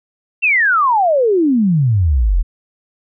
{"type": "exponential sweep", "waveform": "sine", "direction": "down", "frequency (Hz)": [2758, 38], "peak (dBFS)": -10, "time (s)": [0.42, 2.43], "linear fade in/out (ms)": 20, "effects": []}